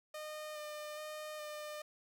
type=tone with vibrato; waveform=sawtooth; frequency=607 Hz; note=D#5; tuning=43 cents flat; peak=-39 dBFS; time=0.14-1.82 s; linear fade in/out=5 ms; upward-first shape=square; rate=1.2 Hz; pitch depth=13 cents each way; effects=none